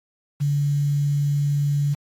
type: tone with quantisation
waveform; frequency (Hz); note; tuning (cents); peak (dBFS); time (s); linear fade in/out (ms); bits
sine; 143.8; D3; -36; -18; 0.4-1.95; 20; 7
effects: AAC 64 kbps